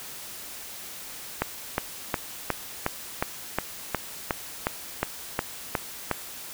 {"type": "click train", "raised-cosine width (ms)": 0.5, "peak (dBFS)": -8, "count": 14, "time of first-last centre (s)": [1.42, 6.113], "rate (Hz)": 2.77, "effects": ["white hiss -40 dBFS RMS until 6.53 s"]}